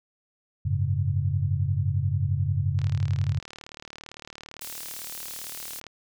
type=chord; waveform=sine; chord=F# suspended second; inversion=none; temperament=equal; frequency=92.5 / 103.83 / 138.59 Hz; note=F#2 / G#2 / C#3; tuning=0 / 0 / 0 cents; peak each=-26 / -27 / -27 dBFS; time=0.65-3.39 s; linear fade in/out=10 ms
type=click train; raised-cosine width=0.2 ms; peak=-23 dBFS; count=117; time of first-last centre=2.79-5.867 s; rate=37.7 Hz
type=high-pass noise; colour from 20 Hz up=white; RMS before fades=-38 dBFS; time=4.61-5.8 s; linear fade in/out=5 ms; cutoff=3800 Hz; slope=12 dB/octave
effects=none